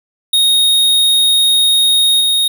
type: tone with level steps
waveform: square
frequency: 3729 Hz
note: A#7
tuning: in tune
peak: -9 / -11 dBFS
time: 0.33-2.48 s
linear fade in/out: 5 ms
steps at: 2.2 s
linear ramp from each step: 10 ms
effects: none